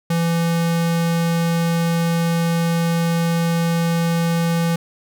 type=tone; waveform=square; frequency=167.8 Hz; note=E3; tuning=31 cents sharp; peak=-17 dBFS; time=0.1-4.76 s; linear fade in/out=5 ms; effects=none